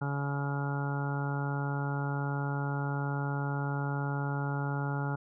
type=harmonic tone; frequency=141.2 Hz; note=C#3; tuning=32 cents sharp; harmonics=1 / 2 / 3 / 4 / 5 / 6 / 7 / 8 / 9 / 10; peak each=-31 / -40 / -43 / -46 / -47 / -40 / -48 / -50 / -47 / -41 dBFS; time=0.01-5.16 s; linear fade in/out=10 ms; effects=none